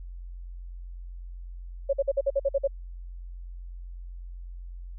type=tone bursts; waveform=sine; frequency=553 Hz; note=C#5; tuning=4 cents flat; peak=-20 dBFS; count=9; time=1.89-2.676 s; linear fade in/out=10 ms; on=42 ms; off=51 ms; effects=added 44 Hz sine -37 dBFS peak until 4.98 s